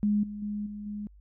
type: tone with level steps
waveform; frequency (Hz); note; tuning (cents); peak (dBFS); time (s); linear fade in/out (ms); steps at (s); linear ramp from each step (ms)
sine; 207.7; G#3; 0; -22 / -35 / -30 / -36 / -33; 0.03-1.07; 0; 0.23 / 0.42 / 0.66 / 0.86; 5
effects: added 50 Hz sine -51 dBFS peak until 1.2 s